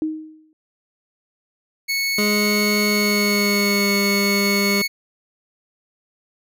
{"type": "tone with exponential decay", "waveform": "sine", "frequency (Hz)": 312.7, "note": "D#4", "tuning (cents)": 9, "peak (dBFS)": -17, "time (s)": [0.02, 0.53], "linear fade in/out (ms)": 1, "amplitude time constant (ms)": 110}
{"type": "tone", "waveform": "25% pulse", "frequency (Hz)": 2206, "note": "C#7", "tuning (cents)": -9, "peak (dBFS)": -16, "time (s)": [1.88, 4.88], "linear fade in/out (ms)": 20}
{"type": "tone with pitch glide", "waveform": "25% pulse", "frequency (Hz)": [208.2, 201], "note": ["G#3", "G3"], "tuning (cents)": [5, 44], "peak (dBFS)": -15, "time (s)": [2.18, 4.82], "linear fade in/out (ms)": 5, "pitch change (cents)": -61, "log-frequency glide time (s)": [2.9, 3.95]}
{"effects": []}